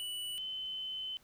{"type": "tone pair in turn", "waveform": ["square", "sine"], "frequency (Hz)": [2960, 3048], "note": ["F#7", "G7"], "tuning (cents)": [0, -49], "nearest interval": "minor second", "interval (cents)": 51, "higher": "second", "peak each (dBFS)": [-38, -37], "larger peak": "second", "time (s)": [[0, 0.38], [0.38, 1.17]], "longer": "second", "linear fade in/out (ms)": 0, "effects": ["pink hiss -66 dBFS RMS until 1.23 s"]}